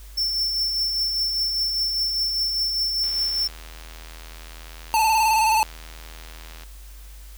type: tone with tremolo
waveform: square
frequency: 5390 Hz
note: E8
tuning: 38 cents sharp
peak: -20 dBFS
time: 0.17-3.48 s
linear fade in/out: 10 ms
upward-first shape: triangle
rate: 5 Hz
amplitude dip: 40%
type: click train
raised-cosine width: 0.2 ms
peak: -24 dBFS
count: 290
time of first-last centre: 3.04-6.635 s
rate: 80.4 Hz
type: tone with vibrato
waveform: square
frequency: 880 Hz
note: A5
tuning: in tune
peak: -17 dBFS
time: 4.94-5.63 s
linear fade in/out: 0 ms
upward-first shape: square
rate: 19 Hz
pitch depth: 40 cents each way
effects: added 50 Hz sine -39 dBFS peak until 7.37 s + white hiss -50 dBFS RMS until 7.37 s